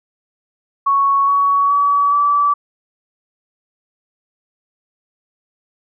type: tone with pitch steps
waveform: sine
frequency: 1110 / 1124.8 / 1139.9 / 1155.1 Hz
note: C#6 / C#6 / C#6 / D6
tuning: +2 / +25 / +48 / -29 cents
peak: -11 dBFS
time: 0.86-2.54 s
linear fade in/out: 10 ms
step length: 420 ms
effects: none